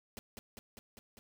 pink noise with echo, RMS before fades -45 dBFS, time 0.17-0.19 s, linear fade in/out 0 ms, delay 200 ms, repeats 5, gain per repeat -2 dB, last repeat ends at 1.19 s, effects none

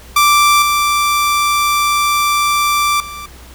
sawtooth tone with level steps, 1174 Hz, D6, 1 cent flat, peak -4 / -8 / -23 dBFS, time 0.16-3.26 s, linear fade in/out 5 ms, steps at 0.62 / 3 s, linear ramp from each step 2 ms, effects added 62 Hz sine -38 dBFS peak until 3.54 s + pink hiss -40 dBFS RMS until 3.54 s

